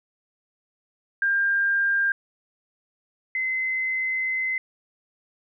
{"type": "tone pair in turn", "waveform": "sine", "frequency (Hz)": [1599, 2052], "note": ["G6", "C7"], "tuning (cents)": [34, -34], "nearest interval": "major third", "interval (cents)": 432, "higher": "second", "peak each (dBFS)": [-19, -23], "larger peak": "first", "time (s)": [[1.22, 2.12], [3.35, 4.58]], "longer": "second", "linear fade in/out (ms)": 2, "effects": []}